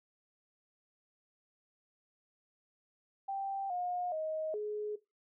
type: tone with pitch steps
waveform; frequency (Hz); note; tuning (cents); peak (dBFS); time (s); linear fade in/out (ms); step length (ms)
sine; 784 / 716 / 628 / 420.9; G5 / F5 / D#5 / G#4; 0 / +43 / +16 / +23; -34; 3.28-4.96; 10; 420
effects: noise-tail reverb RT60 0.2 s tail -17 dB re dry